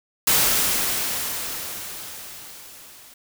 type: noise with level ramp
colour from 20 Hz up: white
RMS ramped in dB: -17 to -47 dBFS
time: 0.27-3.14 s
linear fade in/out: 5 ms
effects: none